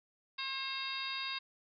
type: harmonic tone with a mistuned harmonic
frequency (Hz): 536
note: C5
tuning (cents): +42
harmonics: 2 / 3 / 4 / 5 / 6 / 7 / 8 / 9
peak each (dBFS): -44 / -47 / -46 / -43 / -52 / -41 / -51 / -44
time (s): 0.38-1.39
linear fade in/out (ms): 10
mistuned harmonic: 9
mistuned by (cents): -15
effects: none